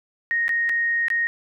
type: tone with dropouts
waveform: sine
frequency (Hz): 1864.7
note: A#6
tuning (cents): 0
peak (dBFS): -19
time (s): 0.31-1.27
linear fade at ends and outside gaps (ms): 0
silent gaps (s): 0.481-0.492 / 0.692-0.695 / 1.083-1.102
effects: none